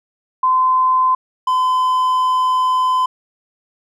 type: tone pair in turn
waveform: sine / triangle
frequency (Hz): 1028 / 1019.7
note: C6 / C6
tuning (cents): -31 / -45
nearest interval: unison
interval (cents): 14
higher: first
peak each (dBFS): -11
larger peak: neither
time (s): 0.43-1.15 / 1.47-3.06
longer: second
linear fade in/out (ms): 5
effects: none